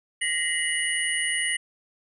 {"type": "tone cluster", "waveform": "sine", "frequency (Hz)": [1886, 2048, 2919, 9270], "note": ["A#6", "C7", "F#7", "D9"], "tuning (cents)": [20, -38, -24, -24], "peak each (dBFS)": -29, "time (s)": [0.21, 1.57], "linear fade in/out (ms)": 10, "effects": []}